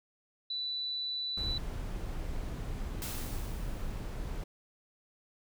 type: tone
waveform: sine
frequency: 3972 Hz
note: B7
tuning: 9 cents sharp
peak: -33 dBFS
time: 0.5-1.58 s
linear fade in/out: 5 ms
type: noise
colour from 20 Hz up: brown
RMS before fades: -37 dBFS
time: 1.37-4.44 s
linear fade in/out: 5 ms
type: noise with exponential decay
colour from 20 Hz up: white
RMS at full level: -39 dBFS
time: 3.02-4.31 s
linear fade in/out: 0 ms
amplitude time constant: 280 ms
effects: none